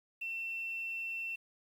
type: tone with quantisation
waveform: sine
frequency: 2695 Hz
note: E7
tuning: 38 cents sharp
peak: -36 dBFS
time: 0.21-1.36 s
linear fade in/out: 10 ms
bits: 10
effects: none